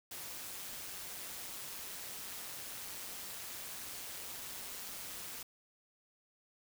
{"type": "noise with amplitude modulation", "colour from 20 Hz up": "white", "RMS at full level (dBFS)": -43, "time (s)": [0.11, 5.43], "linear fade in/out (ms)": 5, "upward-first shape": "sine", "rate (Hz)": 190, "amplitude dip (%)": 50, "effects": []}